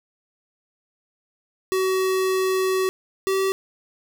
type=tone pair in turn; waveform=square; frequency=377 / 384.7 Hz; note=F#4 / G4; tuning=+32 / -33 cents; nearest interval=unison; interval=35 cents; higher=second; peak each=-20 dBFS; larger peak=neither; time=1.72-2.89 / 3.27-3.52 s; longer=first; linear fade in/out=0 ms; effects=none